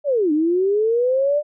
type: linear two-way sweep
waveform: sine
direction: down then up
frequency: 605 to 293.7 to 602 Hz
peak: -15 dBFS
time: 0.04-1.43 s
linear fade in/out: 50 ms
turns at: 0.32 s
effects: none